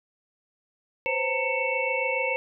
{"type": "tone cluster", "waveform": "sine", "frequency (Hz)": [506, 533, 914, 2221, 2668], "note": ["B4", "C5", "A#5", "C#7", "E7"], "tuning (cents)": [42, 32, -34, 3, 20], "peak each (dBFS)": [-31, -30, -32, -29, -30], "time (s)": [1.06, 2.36], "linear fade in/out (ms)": 0, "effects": []}